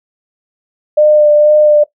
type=tone with vibrato; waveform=sine; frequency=600 Hz; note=D5; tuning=37 cents sharp; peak=-4 dBFS; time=0.97-1.84 s; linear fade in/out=10 ms; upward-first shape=sine; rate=2.1 Hz; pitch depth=16 cents each way; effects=noise-tail reverb RT60 0.1 s tail -18 dB re dry